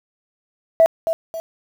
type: tone with echo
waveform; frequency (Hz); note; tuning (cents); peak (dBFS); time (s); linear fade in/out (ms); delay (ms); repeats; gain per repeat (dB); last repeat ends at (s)
sine; 655; E5; -11; -7; 0.8-0.86; 0; 270; 2; -9; 1.4
effects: tanh soft clip ceiling -3 dBFS + 7-bit

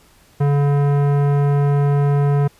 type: tone with tanh clipping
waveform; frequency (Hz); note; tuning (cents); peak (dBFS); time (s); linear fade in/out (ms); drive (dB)
sine; 142.8; D3; -48; -15; 0.4-2.48; 10; 17
effects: pink hiss -52 dBFS RMS until 2.59 s + resampled to 32000 Hz

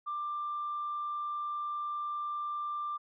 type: tone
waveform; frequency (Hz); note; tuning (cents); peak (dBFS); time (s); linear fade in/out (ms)
sine; 1185; D6; +15; -32; 0.06-2.98; 20
effects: tanh soft clip ceiling -29 dBFS

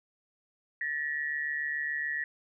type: tone pair together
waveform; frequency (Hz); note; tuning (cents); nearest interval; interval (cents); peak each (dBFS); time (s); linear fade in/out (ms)
sine; 1760 / 1906.9; A6 / A#6; 0 / +39; minor second; 139; -34 / -32; 0.81-2.24; 2
effects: none

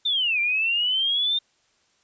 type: linear two-way sweep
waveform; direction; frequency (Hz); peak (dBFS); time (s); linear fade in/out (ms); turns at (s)
sine; down then up; 3642 to 2349 to 3642; -20; 0.05-1.39; 10; 0.4
effects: white hiss -65 dBFS RMS until 2.03 s + resampled to 16000 Hz

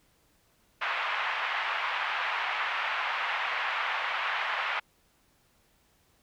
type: band-pass noise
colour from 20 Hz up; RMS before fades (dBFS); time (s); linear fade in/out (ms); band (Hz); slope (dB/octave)
pink; -31; 0.81-4.8; 10; 860 to 2800; 24
effects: pink hiss -67 dBFS RMS until 6.22 s

